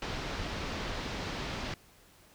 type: low-pass noise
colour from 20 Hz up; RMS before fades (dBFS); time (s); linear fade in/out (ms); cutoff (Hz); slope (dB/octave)
pink; -37; 0.02-1.74; 2; 5200; 24
effects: pink hiss -60 dBFS RMS until 2.34 s